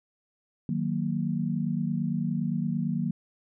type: chord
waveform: sine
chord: D# minor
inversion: none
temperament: equal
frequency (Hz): 155.56 / 185 / 233.1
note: D#3 / F#3 / A#3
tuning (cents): 0 / 0 / 0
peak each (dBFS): -30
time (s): 0.69-3.11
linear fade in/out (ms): 2
effects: none